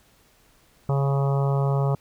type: harmonic tone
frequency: 138.59 Hz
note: C#3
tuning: in tune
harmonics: 1 / 3 / 4 / 5 / 6 / 7 / 8 / 9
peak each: -20 / -30 / -32 / -34 / -36 / -37 / -38 / -39 dBFS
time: 0.89-1.95 s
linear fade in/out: 2 ms
effects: pink hiss -59 dBFS RMS until 2 s